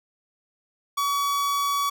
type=tone; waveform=45% pulse; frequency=1134 Hz; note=C#6; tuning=39 cents sharp; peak=-22 dBFS; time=0.97-1.9 s; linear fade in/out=10 ms; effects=none